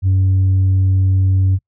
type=tone; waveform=sine; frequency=94.8 Hz; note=F#2; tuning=43 cents sharp; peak=-8 dBFS; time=0.02-1.59 s; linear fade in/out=50 ms; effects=noise-tail reverb RT60 0.1 s tail -25 dB re dry + tanh soft clip ceiling -9 dBFS